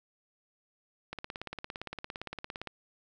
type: click train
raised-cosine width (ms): 0.3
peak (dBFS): -22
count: 28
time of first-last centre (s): 1.13-2.673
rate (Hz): 17.5
effects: none